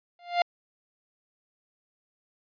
45% pulse tone with exponential growth, 700 Hz, F5, 4 cents sharp, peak -17 dBFS, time 0.19-0.42 s, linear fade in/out 2 ms, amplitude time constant 50 ms, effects resampled to 11025 Hz

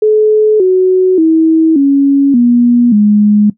sine tone with pitch steps, 429.1 / 371.4 / 321.5 / 278.2 / 240.8 / 208.4 Hz, A4 / F#4 / E4 / C#4 / B3 / G#3, -43 / +7 / -43 / +6 / -44 / +6 cents, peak -4 dBFS, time 0.02-3.5 s, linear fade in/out 5 ms, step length 580 ms, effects noise-tail reverb RT60 0.1 s tail -17 dB re dry

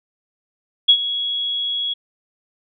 sine tone with ADSR envelope, 3338 Hz, G#7, 8 cents sharp, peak -6 dBFS, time 0.88-1.94 s, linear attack 14 ms, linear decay 72 ms, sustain -14 dB, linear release 12 ms, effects none

